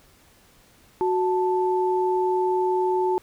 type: tone pair together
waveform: sine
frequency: 368.8 / 880 Hz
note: F#4 / A5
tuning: -6 / 0 cents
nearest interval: octave + minor third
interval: 1506 cents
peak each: -21 / -24 dBFS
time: 1.01-3.18 s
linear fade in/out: 0 ms
effects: pink hiss -56 dBFS RMS until 3.22 s